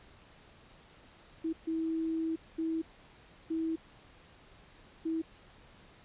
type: tone bursts at uneven times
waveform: sine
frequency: 324 Hz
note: E4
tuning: 30 cents flat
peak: -30 dBFS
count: 5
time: 1.44-1.53 / 1.67-2.36 / 2.58-2.82 / 3.5-3.76 / 5.05-5.22 s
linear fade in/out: 10 ms
effects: pink hiss -58 dBFS RMS until 6.04 s + resampled to 8000 Hz